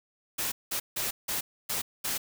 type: noise bursts at uneven times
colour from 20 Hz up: white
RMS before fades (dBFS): -31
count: 6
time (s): 0.38-0.52 / 0.71-0.8 / 0.96-1.11 / 1.28-1.41 / 1.69-1.82 / 2.04-2.18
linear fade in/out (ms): 10
effects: none